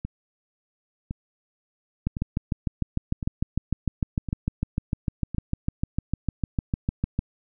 two click trains, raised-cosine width 5 ms, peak -18 / -11 dBFS, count 6 / 35, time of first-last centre 0.05-5.347 / 2.07-7.19 s, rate 0.944 / 6.64 Hz, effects none

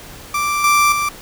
30% pulse tone with level steps, 1174.7 Hz, D6, in tune, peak -14 / -8 / -14 dBFS, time 0.34-1.09 s, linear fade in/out 5 ms, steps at 0.64 / 0.92 s, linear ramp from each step 2 ms, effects pink hiss -37 dBFS RMS until 1.21 s

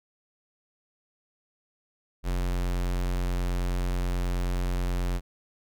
square tone, 44.68 Hz, F1, 40 cents sharp, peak -26 dBFS, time 2.23-5.21 s, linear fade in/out 50 ms, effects none

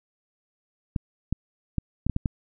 clicks, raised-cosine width 5 ms, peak -12 dBFS, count 7, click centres 0.962 / 1.326 / 1.783 / 2.066 / 2.097 / 2.164 / 2.258 s, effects none

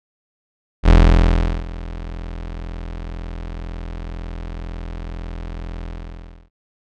35% pulse tone with ADSR envelope, 42 Hz, E1, 33 cents sharp, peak -4 dBFS, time 0.83-6.5 s, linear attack 59 ms, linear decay 750 ms, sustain -21 dB, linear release 650 ms, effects low-pass 4000 Hz 12 dB/octave

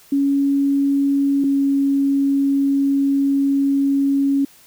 sine tone pair in turn, 278.9 / 277.1 Hz, C#4 / C#4, +11 / -1 cents, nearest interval unison, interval 12 cents, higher first, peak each -14 dBFS, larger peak neither, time 0.12-1.44 / 1.44-4.45 s, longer second, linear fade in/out 5 ms, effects white hiss -49 dBFS RMS until 4.66 s

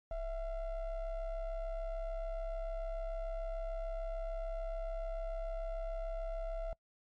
triangle ring-modulated tone, 346.4 Hz, F4, 14 cents flat, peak -31 dBFS, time 0.11-6.73 s, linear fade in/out 2 ms, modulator 313 Hz, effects noise-tail reverb RT60 0.1 s tail -25 dB re dry + MP3 48 kbps

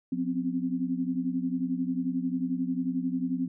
sine tone cluster, 179.3 / 255.3 / 266.5 Hz, F3 / C4 / C4, +46 / -42 / +32 cents, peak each -34 / -29 / -32 dBFS, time 0.12-3.48 s, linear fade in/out 5 ms, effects none

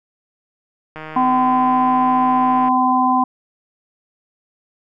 click train, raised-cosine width 0.5 ms, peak -17 dBFS, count 270, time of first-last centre 0.96-2.684 s, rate 156 Hz
harmonic tone, 255.1 Hz, C4, 44 cents flat, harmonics 1 / 3 / 4, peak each -18 / -17 / -16 dBFS, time 1.16-3.24 s, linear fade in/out 5 ms
effects none

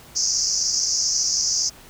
white band-pass noise, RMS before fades -22 dBFS, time 0.15-1.7 s, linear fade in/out 20 ms, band 4900 to 6600 Hz, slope 96 dB/octave, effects pink hiss -46 dBFS RMS until 1.89 s

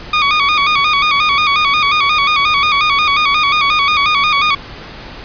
20% pulse tone with vibrato, 1174.7 Hz, D6, in tune, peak -5 dBFS, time 0.13-4.55 s, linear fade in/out 5 ms, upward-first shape square, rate 5.6 Hz, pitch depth 73 cents each way, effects pink hiss -31 dBFS RMS until 5.24 s + resampled to 11025 Hz

